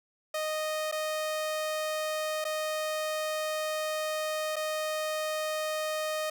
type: tone with dropouts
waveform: sawtooth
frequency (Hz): 620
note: D#5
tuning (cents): -6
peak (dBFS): -26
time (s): 0.34-6.3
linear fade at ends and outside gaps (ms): 5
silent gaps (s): 0.915-0.923 / 2.443-2.45 / 4.559-4.564
effects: none